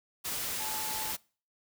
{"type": "tone in noise", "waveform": "sine", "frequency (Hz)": 867, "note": "A5", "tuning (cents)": -26, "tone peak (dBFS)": -40, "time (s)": [0.59, 1.13], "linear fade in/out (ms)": 20, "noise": "white", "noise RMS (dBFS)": -35, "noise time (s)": [0.24, 1.17], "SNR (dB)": -8, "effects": ["noise-tail reverb RT60 0.4 s tail -24 dB re dry"]}